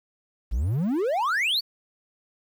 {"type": "exponential sweep", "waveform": "triangle", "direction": "up", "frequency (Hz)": [48.27, 4699], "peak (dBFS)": -20, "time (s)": [0.51, 1.61], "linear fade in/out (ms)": 20, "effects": ["9-bit"]}